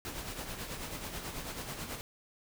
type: noise with tremolo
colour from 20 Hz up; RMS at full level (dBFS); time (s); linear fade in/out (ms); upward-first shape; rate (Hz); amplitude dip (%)
pink; -39; 0.05-2.01; 0; sine; 9.2; 50
effects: none